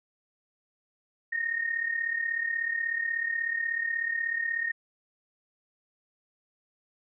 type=tone with amplitude modulation; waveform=sine; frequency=1848 Hz; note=A#6; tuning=16 cents flat; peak=-24 dBFS; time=1.32-4.72 s; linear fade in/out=10 ms; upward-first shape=sine; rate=36.4 Hz; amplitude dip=70%; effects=none